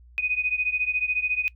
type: beating tone pair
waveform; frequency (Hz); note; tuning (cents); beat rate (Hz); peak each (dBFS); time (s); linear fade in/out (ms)
sine; 2489 / 2503; D#7 / D#7; 0 / +10; 14; -25 / -27; 0.18-1.48; 0
effects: noise-tail reverb RT60 0.1 s tail -22 dB re dry + added 60 Hz sine -48 dBFS peak until 1.55 s